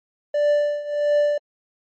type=tone with tremolo; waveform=triangle; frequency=587.3 Hz; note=D5; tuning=in tune; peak=-12 dBFS; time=0.34-1.38 s; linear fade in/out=5 ms; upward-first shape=triangle; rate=1.5 Hz; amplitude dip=85%; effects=MP3 32 kbps